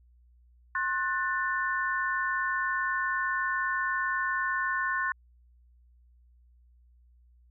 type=chord; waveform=sine; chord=F# diminished; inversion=second; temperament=just; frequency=1065.6 / 1480 / 1776 Hz; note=C6 / F#6 / A6; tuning=+31 / 0 / +16 cents; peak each=-31 dBFS; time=0.75-5.12 s; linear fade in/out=2 ms; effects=added 60 Hz sine -57 dBFS peak until 7.5 s